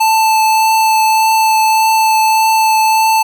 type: tone with vibrato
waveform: square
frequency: 880 Hz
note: A5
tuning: in tune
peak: -9 dBFS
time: 0-3.23 s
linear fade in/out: 10 ms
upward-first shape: triangle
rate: 1.7 Hz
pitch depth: 10 cents each way
effects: none